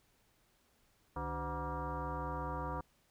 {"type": "tone with frequency modulation", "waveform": "sine", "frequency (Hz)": 510, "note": "C5", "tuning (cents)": -44, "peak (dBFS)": -36, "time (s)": [1.16, 2.81], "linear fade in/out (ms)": 5, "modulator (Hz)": 221, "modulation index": 3.2, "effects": ["pink hiss -72 dBFS RMS until 3.1 s"]}